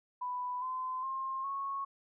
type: tone with pitch steps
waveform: sine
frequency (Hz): 992 / 1027 / 1063.2 / 1100.7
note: B5 / C6 / C6 / C#6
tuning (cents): +7 / -33 / +27 / -13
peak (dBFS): -34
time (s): 0.21-1.85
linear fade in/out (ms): 10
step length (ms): 410
effects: none